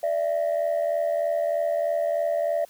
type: tone pair together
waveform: sine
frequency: 587.3 / 670.5 Hz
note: D5 / E5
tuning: 0 / +29 cents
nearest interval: major second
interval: 229 cents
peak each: -23 dBFS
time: 0.03-2.65 s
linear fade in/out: 5 ms
effects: tanh soft clip ceiling -18 dBFS + white hiss -55 dBFS RMS until 2.69 s